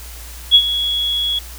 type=tone with ADSR envelope; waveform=sine; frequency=3350 Hz; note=G#7; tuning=14 cents sharp; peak=-3 dBFS; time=0.51-1.39 s; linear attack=38 ms; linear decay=65 ms; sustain=-13 dB; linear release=4 ms; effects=added 59 Hz sine -33 dBFS peak until 1.58 s + white hiss -37 dBFS RMS until 1.58 s